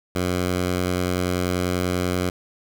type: tone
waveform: 10% pulse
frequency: 90.3 Hz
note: F#2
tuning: 42 cents flat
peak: -13 dBFS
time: 0.15-2.3 s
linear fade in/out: 5 ms
effects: none